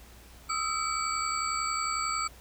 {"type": "tone cluster", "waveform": "sine", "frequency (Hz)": [1264, 1335, 2290, 4577, 7700], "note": ["D#6", "E6", "D7", "D8", "B8"], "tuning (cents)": [27, 22, -44, -45, -45], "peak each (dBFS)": [-32, -34, -36, -37, -36], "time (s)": [0.49, 2.28], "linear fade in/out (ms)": 10, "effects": ["added 60 Hz sine -52 dBFS peak until 2.4 s", "pink hiss -54 dBFS RMS until 2.4 s"]}